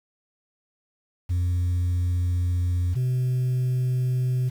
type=tone pair in turn; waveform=sine; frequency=88.5 / 126.94 Hz; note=F2 / B2; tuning=+23 / +48 cents; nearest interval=tritone; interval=625 cents; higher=second; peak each=-18 dBFS; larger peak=neither; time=1.29-2.95 / 2.95-4.5 s; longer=first; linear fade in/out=20 ms; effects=tanh soft clip ceiling -20 dBFS + 8-bit